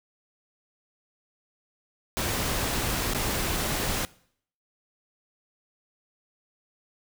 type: noise with dropouts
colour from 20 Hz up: pink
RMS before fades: -28 dBFS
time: 2.17-4.05 s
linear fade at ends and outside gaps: 0 ms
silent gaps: 3.135-3.147 s
effects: noise-tail reverb RT60 0.6 s tail -21 dB re dry